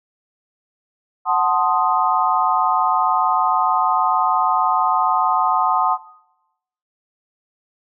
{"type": "chord", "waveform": "sine", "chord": "F# diminished seventh", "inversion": "none", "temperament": "equal", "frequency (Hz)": [740, 880, 1046.5, 1244.5], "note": ["F#5", "A5", "C6", "Eb6"], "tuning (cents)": [0, 0, 0, 0], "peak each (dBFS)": -20, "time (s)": [1.25, 5.98], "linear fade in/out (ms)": 50, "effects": ["noise-tail reverb RT60 0.9 s tail -19 dB re dry"]}